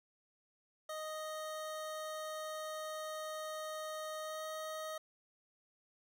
25% pulse tone with pitch glide, 622.3 to 627 Hz, D#5 to D#5, 0 to +13 cents, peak -37 dBFS, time 0.89-4.98 s, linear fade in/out 5 ms, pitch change +13 cents, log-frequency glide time 4.22-4.44 s, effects none

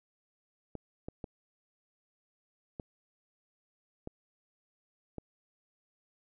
clicks, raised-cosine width 2 ms, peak -26 dBFS, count 6, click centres 0.753 / 1.085 / 1.242 / 2.798 / 4.074 / 5.183 s, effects none

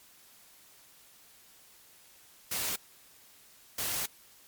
white noise bursts at uneven times, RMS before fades -33 dBFS, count 2, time 2.51-2.76 / 3.78-4.06 s, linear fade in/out 5 ms, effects white hiss -58 dBFS RMS until 4.47 s + MP3 96 kbps

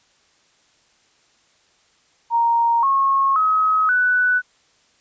sine tone with pitch steps, 932.3 / 1089.7 / 1273.6 / 1488.5 Hz, A#5 / C#6 / D#6 / F#6, 0 / -30 / +40 / +10 cents, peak -14 dBFS, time 2.3-4.42 s, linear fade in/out 50 ms, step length 530 ms, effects white hiss -59 dBFS RMS until 5 s + resampled to 16000 Hz

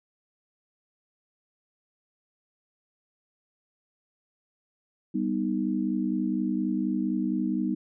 sine chord, G augmented, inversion none, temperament equal, 196 / 246.9 / 311.1 Hz, G3 / B3 / D#4, 0 / 0 / 0 cents, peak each -29 dBFS, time 5.14-7.75 s, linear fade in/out 10 ms, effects none

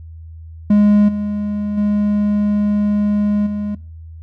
triangle tone with level steps, 207.1 Hz, G#3, 5 cents flat, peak -6 / -16 / -11 / -17 dBFS, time 0.7-3.75 s, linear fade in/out 5 ms, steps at 1.08 / 1.77 / 3.46 s, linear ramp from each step 10 ms, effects noise-tail reverb RT60 0.4 s tail -22 dB re dry + added 81 Hz sine -32 dBFS peak until 4.22 s

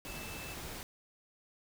sine tone in noise, 2637 Hz, E7, in tune, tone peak -48 dBFS, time 0.07-0.54 s, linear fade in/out 0 ms, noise pink, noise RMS -44 dBFS, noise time 0.05-0.83 s, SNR -7 dB, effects none

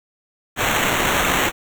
violet noise with sample-and-hold, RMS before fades -19 dBFS, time 0.56-1.52 s, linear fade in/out 50 ms, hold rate 4900 Hz, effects none

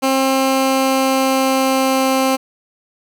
15% pulse tone with pitch glide, 266.4 to 264.3 Hz, C4 to C4, +31 to +18 cents, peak -7 dBFS, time 0.02-2.37 s, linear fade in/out 20 ms, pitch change -13 cents, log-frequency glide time 0.26-2.14 s, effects none

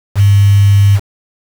sine tone with quantisation, 100.4 Hz, G2, 42 cents sharp, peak -4 dBFS, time 0.15-1 s, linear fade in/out 50 ms, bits 4, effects none

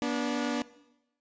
sawtooth tone pair together, 241.5 / 290.5 Hz, B3 / D4, -39 / -19 cents, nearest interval minor third, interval 320 cents, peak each -27 dBFS, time 0.02-0.62 s, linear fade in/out 0 ms, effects noise-tail reverb RT60 0.9 s tail -18 dB re dry + resampled to 16000 Hz

